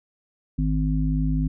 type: harmonic tone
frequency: 51.8 Hz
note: G#1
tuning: 4 cents flat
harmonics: 1 / 3 / 5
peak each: -23 / -24 / -26 dBFS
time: 0.58-1.48 s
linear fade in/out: 10 ms
effects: none